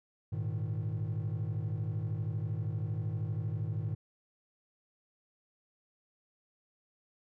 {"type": "chord", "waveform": "triangle", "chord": "Ab suspended second", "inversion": "none", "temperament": "equal", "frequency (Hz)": [103.83, 116.54, 155.56], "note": ["Ab2", "Bb2", "Eb3"], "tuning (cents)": [0, 0, 0], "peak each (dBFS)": [-32, -34, -35], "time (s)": [0.32, 3.95], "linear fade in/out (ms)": 10, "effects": ["tanh soft clip ceiling -26 dBFS"]}